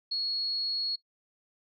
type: tone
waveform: sine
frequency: 4332 Hz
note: C#8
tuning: 41 cents flat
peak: -28 dBFS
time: 0.11-0.96 s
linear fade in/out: 10 ms
effects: noise-tail reverb RT60 0.1 s tail -19 dB re dry